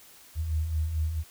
sine beating tone pair, 74.9 / 79.4 Hz, D2 / D#2, +35 / +36 cents, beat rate 4.5 Hz, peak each -35 / -26 dBFS, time 0.35-1.24 s, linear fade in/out 50 ms, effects white hiss -53 dBFS RMS until 1.3 s

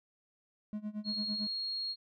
triangle tone with tremolo, 211 Hz, G#3, 28 cents sharp, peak -32 dBFS, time 0.73-1.47 s, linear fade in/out 0 ms, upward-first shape sine, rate 8.9 Hz, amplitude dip 90%
sine tone, 4281 Hz, C8, 39 cents sharp, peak -34 dBFS, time 1.04-1.96 s, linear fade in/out 50 ms
effects none

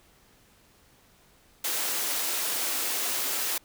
white high-pass noise, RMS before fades -29 dBFS, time 1.64-3.58 s, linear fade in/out 5 ms, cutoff 260 Hz, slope 24 dB/octave, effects pink hiss -60 dBFS RMS until 3.64 s

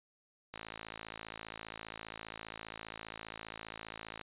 click train, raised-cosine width 0.3 ms, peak -26 dBFS, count 203, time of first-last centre 0.54-4.213 s, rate 55 Hz, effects resampled to 8000 Hz

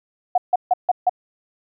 sine tone bursts, 727 Hz, F#5, 31 cents flat, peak -12 dBFS, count 5, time 0.35-1.095 s, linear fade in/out 5 ms, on 29 ms, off 150 ms, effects none

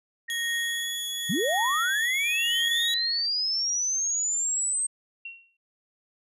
sine tone with tremolo, 1864.7 Hz, A#6, in tune, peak -26 dBFS, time 0.28-3.26 s, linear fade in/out 10 ms, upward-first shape triangle, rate 0.93 Hz, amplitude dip 95%
sawtooth tone with pitch glide, 3322 to 3376 Hz, G#7 to G#7, 0 to +28 cents, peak -27 dBFS, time 0.3-2.94 s, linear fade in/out 0 ms, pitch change +28 cents, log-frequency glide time 0.41-0.88 s
sine linear sweep, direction up, 140 to 8372 Hz, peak -24 dBFS, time 1.29-4.87 s, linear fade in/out 10 ms
sine tone with exponential decay, 2736 Hz, F7, 36 cents flat, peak -33 dBFS, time 5.25-5.57 s, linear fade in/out 5 ms, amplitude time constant 68 ms
effects resampled to 32000 Hz

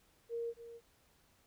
sine tone with echo, 466.2 Hz, A#4, in tune, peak -36 dBFS, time 0.29-0.54 s, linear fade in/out 50 ms, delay 270 ms, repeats 1, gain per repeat -12 dB, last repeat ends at 0.81 s, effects pink hiss -70 dBFS RMS until 1.46 s

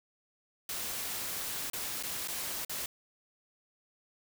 white noise with dropouts, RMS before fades -37 dBFS, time 0.69-2.86 s, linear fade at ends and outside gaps 2 ms, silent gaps 1.7-1.733 / 2.027-2.034 / 2.275-2.283 / 2.649-2.695 s, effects none

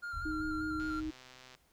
triangle tone with vibrato, 1394 Hz, F6, 4 cents flat, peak -36 dBFS, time 0.02-1.01 s, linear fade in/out 20 ms, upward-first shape square, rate 5.1 Hz, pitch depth 23 cents each way
pink low-pass noise, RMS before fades -45 dBFS, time 0.13-1.1 s, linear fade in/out 5 ms, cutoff 100 Hz, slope 24 dB/octave
sine tone, 311.1 Hz, D#4, in tune, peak -35 dBFS, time 0.25-1.11 s, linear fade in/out 10 ms
click train, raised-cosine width 0.2 ms, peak -36 dBFS, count 97, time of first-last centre 0.8-1.55 s, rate 128 Hz
effects pink hiss -70 dBFS RMS until 1.72 s

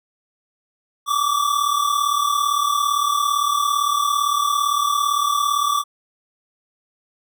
square tone pair together, 1146 / 1183.7 Hz, D6 / D6, -43 / +13 cents, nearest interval minor second, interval 56 cents, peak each -20 / -22 dBFS, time 1.06-5.84 s, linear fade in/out 50 ms, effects none

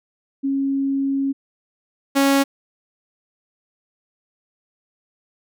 sine / sawtooth tone pair in turn, 273.8 / 275.9 Hz, C#4 / C#4, -21 / -8 cents, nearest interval unison, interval 13 cents, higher second, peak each -18 / -10 dBFS, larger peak second, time 0.43-1.33 / 2.15-2.44 s, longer first, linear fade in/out 20 ms, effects none

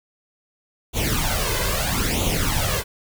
pink noise with flanger, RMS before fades -22 dBFS, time 0.93-2.84 s, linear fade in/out 50 ms, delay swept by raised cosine 0.29 to 1.99 ms, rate 0.77 Hz, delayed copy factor +0.75, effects none

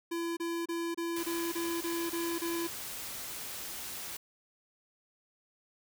square tone bursts, 337.2 Hz, E4, 39 cents sharp, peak -33 dBFS, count 9, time 0.11-2.674 s, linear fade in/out 10 ms, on 260 ms, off 28 ms
white noise, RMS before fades -41 dBFS, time 1.16-4.17 s, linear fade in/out 5 ms
effects none

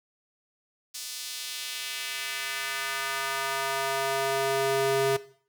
square tone with high-pass filter sweep, 135.8 Hz, C#3, 35 cents flat, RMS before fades -30 dBFS, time 0.94-5.17 s, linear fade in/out 10 ms, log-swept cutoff 5200 to 340 Hz, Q 1.2, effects noise-tail reverb RT60 0.5 s tail -17 dB re dry

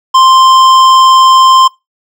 triangle tone with hard clipping, 1046.5 Hz, C6, in tune, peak -4 dBFS, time 0.14-1.68 s, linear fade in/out 10 ms, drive 15 dB, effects noise-tail reverb RT60 0.2 s tail -22 dB re dry

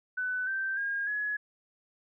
sine tone with pitch steps, 1500 / 1560.1 / 1622.6 / 1687.6 Hz, F#6 / G6 / G#6 / G#6, +23 / -9 / -41 / +27 cents, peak -29 dBFS, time 0.17-1.37 s, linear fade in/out 10 ms, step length 300 ms, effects none

